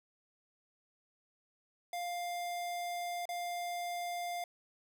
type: tone with dropouts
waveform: square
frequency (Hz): 701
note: F5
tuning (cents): +6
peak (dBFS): -37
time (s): 1.93-4.44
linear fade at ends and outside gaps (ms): 2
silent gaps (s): 3.255-3.29
effects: none